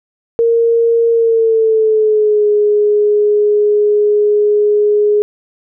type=tone with pitch glide; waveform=sine; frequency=462.8 to 417.1 Hz; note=A#4 to G#4; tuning=-13 to +7 cents; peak=-8 dBFS; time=0.39-5.22 s; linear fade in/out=0 ms; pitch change=-180 cents; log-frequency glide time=1.1-2.47 s; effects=none